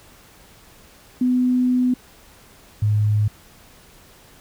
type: tone pair in turn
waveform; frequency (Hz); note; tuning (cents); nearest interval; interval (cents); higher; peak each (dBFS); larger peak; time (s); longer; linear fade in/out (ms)
sine; 250.8 / 105.45; B3 / G#2; +27 / +27; octave + minor third; 1500; first; -15 / -15; neither; 1.21-1.94 / 2.82-3.28; first; 5
effects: pink hiss -49 dBFS RMS until 4.4 s